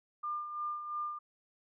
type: tone with tremolo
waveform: sine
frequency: 1200 Hz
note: D6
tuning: 37 cents sharp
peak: -33 dBFS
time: 0.23-1.19 s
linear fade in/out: 10 ms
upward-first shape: sine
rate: 2.9 Hz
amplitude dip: 55%
effects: none